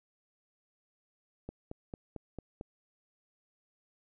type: click train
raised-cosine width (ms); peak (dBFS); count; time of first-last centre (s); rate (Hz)
2; -27; 6; 1.49-2.611; 4.46
effects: none